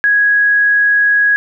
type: tone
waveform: sine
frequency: 1661.2 Hz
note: G#6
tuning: in tune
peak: -8 dBFS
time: 0.04-1.36 s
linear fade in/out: 0 ms
effects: none